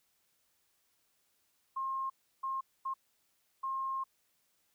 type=tone bursts at uneven times; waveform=sine; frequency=1068 Hz; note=C6; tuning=35 cents sharp; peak=-33 dBFS; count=4; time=1.76-2.1 / 2.43-2.61 / 2.85-2.94 / 3.63-4.04 s; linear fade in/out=10 ms; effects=white hiss -75 dBFS RMS until 4.74 s